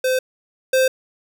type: tone pair in turn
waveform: square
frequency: 515 / 521.3 Hz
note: C5 / C5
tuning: -28 / -6 cents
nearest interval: unison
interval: 22 cents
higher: second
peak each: -17 / -14 dBFS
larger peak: second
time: 0.04-0.19 / 0.73-0.88 s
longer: neither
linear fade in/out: 5 ms
effects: none